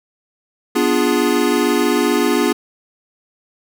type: chord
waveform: square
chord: B diminished seventh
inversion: none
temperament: equal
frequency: 246.9 / 293.7 / 349.2 / 415.3 Hz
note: B3 / D4 / F4 / Ab4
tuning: 0 / 0 / 0 / 0 cents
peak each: -20 / -20 / -20 / -20 dBFS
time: 0.75-2.53 s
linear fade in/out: 10 ms
effects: none